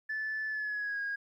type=tone with pitch glide; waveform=sine; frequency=1744 to 1636.6 Hz; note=A6 to G#6; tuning=-16 to -26 cents; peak=-31 dBFS; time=0.09-1.16 s; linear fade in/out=10 ms; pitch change=-110 cents; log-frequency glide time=0.48-1.01 s; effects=tanh soft clip ceiling -29 dBFS + 12-bit